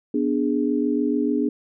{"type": "chord", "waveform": "sine", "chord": "G# diminished", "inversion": "first", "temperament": "equal", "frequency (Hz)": [246.9, 293.7, 415.3], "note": ["B3", "D4", "G#4"], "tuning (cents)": [0, 0, 0], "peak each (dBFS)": [-23, -22, -26], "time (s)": [0.14, 1.49], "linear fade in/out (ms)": 5, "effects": []}